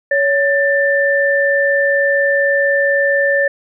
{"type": "tone pair together", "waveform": "sine", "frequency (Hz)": [560, 1777.9], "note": ["C#5", "A6"], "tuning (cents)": [18, 18], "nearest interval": "octave + minor sixth", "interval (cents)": 2000, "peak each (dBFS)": -14, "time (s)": [0.11, 3.48], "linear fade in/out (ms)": 5, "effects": []}